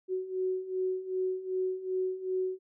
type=beating tone pair; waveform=sine; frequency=370.9 / 373.5 Hz; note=F#4 / F#4; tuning=+4 / +16 cents; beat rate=2.6 Hz; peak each=-35 / -31 dBFS; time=0.08-2.59 s; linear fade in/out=50 ms; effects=none